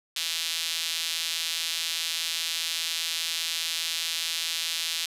sawtooth tone with high-pass filter, 164.9 Hz, E3, 1 cent sharp, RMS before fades -30 dBFS, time 0.16-5.06 s, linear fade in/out 5 ms, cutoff 3500 Hz, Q 1.9, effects resampled to 32000 Hz + 8-bit

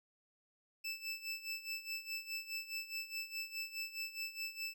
25% pulse tone with tremolo, 2637 Hz, E7, in tune, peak -34 dBFS, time 0.84-4.74 s, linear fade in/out 10 ms, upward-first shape sine, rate 4.8 Hz, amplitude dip 80%, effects none

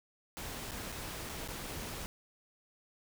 pink noise with dropouts, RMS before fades -42 dBFS, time 0.37-2.06 s, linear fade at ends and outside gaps 0 ms, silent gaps 0.71-0.717 / 0.92-0.924 / 1.291-1.295 / 1.477-1.485 s, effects none

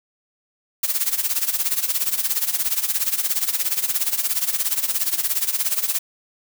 blue noise with tremolo, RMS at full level -19 dBFS, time 0.83-5.99 s, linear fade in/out 5 ms, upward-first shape sine, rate 17 Hz, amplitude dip 80%, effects none

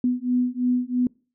sine beating tone pair, 246.9 / 249.9 Hz, B3 / B3, 0 / +21 cents, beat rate 3 Hz, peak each -23 dBFS, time 0.04-1.07 s, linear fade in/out 2 ms, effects noise-tail reverb RT60 0.4 s tail -26 dB re dry

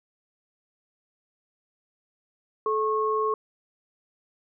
sine tone pair together, 433.1 / 1091.3 Hz, A4 / C#6, -27 / -27 cents, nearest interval octave + major third, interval 1600 cents, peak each -25 dBFS, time 2.66-3.34 s, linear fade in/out 2 ms, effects none

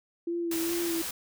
sine tone with vibrato, 337.1 Hz, E4, 39 cents sharp, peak -28 dBFS, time 0.27-1.02 s, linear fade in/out 5 ms, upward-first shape sine, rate 2.4 Hz, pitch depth 34 cents each way
white noise, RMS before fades -35 dBFS, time 0.51-1.11 s, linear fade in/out 5 ms
effects none

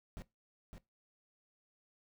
brown noise with echo, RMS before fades -45 dBFS, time 0.17-0.22 s, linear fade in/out 0 ms, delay 560 ms, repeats 1, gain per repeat -5 dB, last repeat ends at 0.78 s, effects noise-tail reverb RT60 0.2 s tail -19 dB re dry

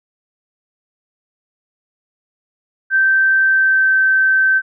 sine tone with pitch glide, 1557 to 1547.1 Hz, G6 to G6, -12 to -23 cents, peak -10 dBFS, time 2.9-4.62 s, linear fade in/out 50 ms, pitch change -11 cents, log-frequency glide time 3.44-3.95 s, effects none

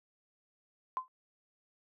sine tone with exponential decay, 1032 Hz, C6, 24 cents flat, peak -27 dBFS, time 0.97-1.08 s, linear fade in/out 0 ms, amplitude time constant 23 ms, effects high-pass 400 Hz 12 dB/octave

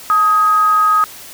sine tone with frequency modulation, 1257 Hz, D#6, 17 cents sharp, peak -9 dBFS, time 0.1-1.04 s, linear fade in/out 0 ms, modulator 380 Hz, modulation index 0.24, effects white hiss -35 dBFS RMS until 1.33 s

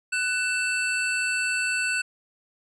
square tone pair together, 1492.3 / 2659 Hz, F#6 / E7, +14 / +14 cents, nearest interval minor seventh, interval 1000 cents, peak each -27 dBFS, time 0.12-2.02 s, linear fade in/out 10 ms, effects resampled to 24000 Hz

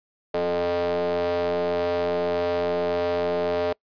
45% pulse ring-modulated tone, 87.31 Hz, F2, in tune, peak -19 dBFS, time 0.34-3.73 s, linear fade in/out 5 ms, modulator 523 Hz, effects noise-tail reverb RT60 0.1 s tail -25 dB re dry + resampled to 11025 Hz

